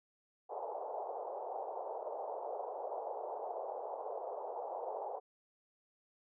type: band-pass noise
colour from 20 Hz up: white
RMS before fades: -42 dBFS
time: 0.49-5.2 s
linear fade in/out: 20 ms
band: 440 to 870 Hz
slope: 48 dB/octave
effects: none